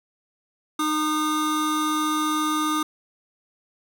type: tone pair together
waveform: square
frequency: 307.1 / 1222 Hz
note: D#4 / D#6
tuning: -23 / -32 cents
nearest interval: 2 octaves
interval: 2391 cents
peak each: -25 dBFS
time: 0.79-2.83 s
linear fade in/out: 5 ms
effects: none